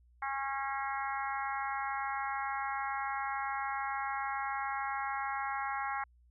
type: harmonic tone with a mistuned harmonic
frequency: 273.1 Hz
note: C#4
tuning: 26 cents flat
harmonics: 3 / 4 / 5 / 6 / 7 / 8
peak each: -37 / -39 / -41 / -43 / -44 / -45 dBFS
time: 0.22-6.04 s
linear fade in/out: 5 ms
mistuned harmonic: 8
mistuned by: -22 cents
effects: added 60 Hz sine -61 dBFS peak until 6.3 s